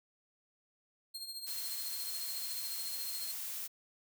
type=tone with tremolo; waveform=sawtooth; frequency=4217 Hz; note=C8; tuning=13 cents sharp; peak=-36 dBFS; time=1.14-3.32 s; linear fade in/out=10 ms; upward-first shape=triangle; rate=14 Hz; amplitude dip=70%
type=noise; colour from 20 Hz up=blue; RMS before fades=-41 dBFS; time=1.46-3.68 s; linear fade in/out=20 ms
effects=none